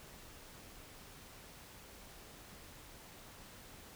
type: silence
effects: pink hiss -55 dBFS RMS until 3.95 s